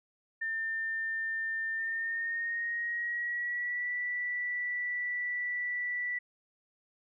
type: tone with pitch glide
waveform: sine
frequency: 1800 to 1962.9 Hz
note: A6 to B6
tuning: +39 to -11 cents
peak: -31 dBFS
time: 0.41-6.19 s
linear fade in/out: 10 ms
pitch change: +150 cents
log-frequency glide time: 1.74-3.91 s
effects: none